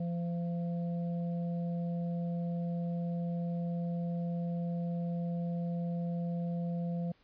harmonic tone, 171.6 Hz, F3, 30 cents flat, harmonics 1 / 3 / 4, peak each -32 / -44 / -48 dBFS, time 0-7.12 s, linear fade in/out 5 ms, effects pink hiss -68 dBFS RMS until 7.23 s + resampled to 11025 Hz

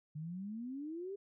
sine exponential sweep, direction up, 147.8 to 407.9 Hz, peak -40 dBFS, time 0.15-1.16 s, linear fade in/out 10 ms, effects none

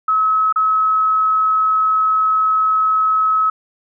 sine tone with dropouts, 1286 Hz, E6, 43 cents flat, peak -12 dBFS, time 0.08-3.5 s, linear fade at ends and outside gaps 5 ms, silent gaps 0.526-0.559 s, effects none

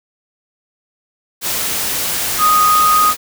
sine tone in noise, 1244.5 Hz, D#6, in tune, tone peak -9 dBFS, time 2.38-3.14 s, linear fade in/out 50 ms, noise white, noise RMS -19 dBFS, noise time 1.41-3.17 s, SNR +7 dB, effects none

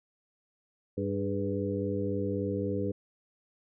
harmonic tone with a mistuned harmonic, 98.7 Hz, G2, 12 cents sharp, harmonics 1 / 2 / 3 / 4 / 5, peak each -35 / -35 / -35 / -35 / -35 dBFS, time 0.97-2.92 s, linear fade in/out 10 ms, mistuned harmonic 4, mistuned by +65 cents, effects none

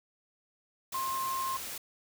sine tone in noise, 1059 Hz, C6, 21 cents sharp, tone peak -31 dBFS, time 0.94-1.57 s, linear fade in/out 5 ms, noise white, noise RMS -40 dBFS, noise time 0.92-1.78 s, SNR +6 dB, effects none

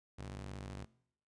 sawtooth ring-modulated tone, 97 Hz, G2, 18 cents flat, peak -37 dBFS, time 0.18-0.85 s, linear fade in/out 10 ms, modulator 27.5 Hz, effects noise-tail reverb RT60 0.7 s tail -21 dB re dry + resampled to 22050 Hz

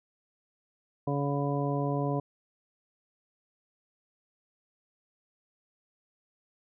harmonic tone, 142 Hz, C#3, 42 cents sharp, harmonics 1 / 2 / 3 / 4 / 5 / 7, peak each -30 / -33 / -35 / -36 / -37 / -38 dBFS, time 1.07-2.2 s, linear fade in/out 5 ms, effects none

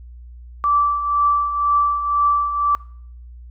sine tone with tremolo, 1163 Hz, D6, 17 cents flat, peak -12 dBFS, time 0.64-2.75 s, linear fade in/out 0 ms, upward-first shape triangle, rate 2 Hz, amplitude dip 65%, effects noise-tail reverb RT60 0.6 s tail -23 dB re dry + added 60 Hz sine -36 dBFS peak until 3.5 s

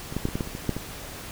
clicks, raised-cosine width 3 ms, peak -21 / -13 / -11 / -20 / -14 / -14 / -24 / -21 / -10 / -17 dBFS, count 10, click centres 0.125 / 0.166 / 0.254 / 0.287 / 0.355 / 0.408 / 0.474 / 0.551 / 0.693 / 0.766 s, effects pink hiss -39 dBFS RMS until 1.31 s

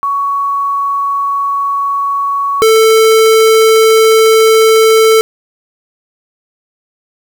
sine / square tone pair in turn, 1119 / 443 Hz, C#6 / A4, +16 / +12 cents, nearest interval octave + major third, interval 1604 cents, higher first, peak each -11 / -5 dBFS, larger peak second, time 0.03-2.62 / 2.62-5.21 s, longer neither, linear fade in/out 0 ms, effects 7-bit

